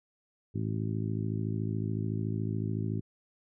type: harmonic tone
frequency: 53.8 Hz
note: A1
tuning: 38 cents flat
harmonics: 2 / 3 / 4 / 5 / 6 / 7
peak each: -32 / -36 / -38 / -40 / -42 / -43 dBFS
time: 0.54-3.01 s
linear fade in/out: 20 ms
effects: none